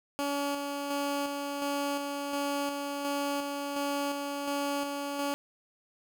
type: tone with tremolo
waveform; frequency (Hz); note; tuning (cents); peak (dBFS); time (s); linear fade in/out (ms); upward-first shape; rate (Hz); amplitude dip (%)
15% pulse; 283.7; C#4; +40; -23; 0.19-5.34; 0; square; 1.4; 35
effects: none